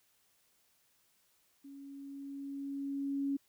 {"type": "tone with level ramp", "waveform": "sine", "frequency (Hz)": 277.9, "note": "C#4", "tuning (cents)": 4, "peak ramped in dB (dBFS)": [-48, -30], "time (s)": [1.64, 3.37], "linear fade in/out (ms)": 10, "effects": ["white hiss -72 dBFS RMS until 3.48 s"]}